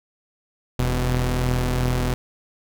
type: tone pair together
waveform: sawtooth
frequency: 40.77 / 125.1 Hz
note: E1 / B2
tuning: -18 / +23 cents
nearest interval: octave + perfect fifth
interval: 1941 cents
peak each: -19 / -18 dBFS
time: 0.79-2.14 s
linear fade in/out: 0 ms
effects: none